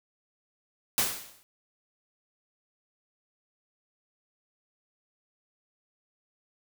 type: noise with exponential decay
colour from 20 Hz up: white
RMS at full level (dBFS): -23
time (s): 0.98-1.43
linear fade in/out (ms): 0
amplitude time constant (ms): 96
effects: none